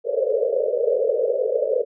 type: band-pass noise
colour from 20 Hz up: pink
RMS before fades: -21 dBFS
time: 0.04-1.85 s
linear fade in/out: 50 ms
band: 430 to 590 Hz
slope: 96 dB/octave
effects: none